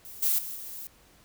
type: noise with level steps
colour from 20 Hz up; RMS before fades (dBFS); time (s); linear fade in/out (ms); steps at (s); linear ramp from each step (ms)
violet; -44 / -25 / -37 / -40; 0.05-0.87; 0; 0.22 / 0.38 / 0.55; 10
effects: pink hiss -59 dBFS RMS until 1.24 s